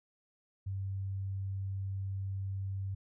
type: tone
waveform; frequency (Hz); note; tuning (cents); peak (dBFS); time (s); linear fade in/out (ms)
sine; 97; G2; -18; -34; 0.66-2.95; 10
effects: none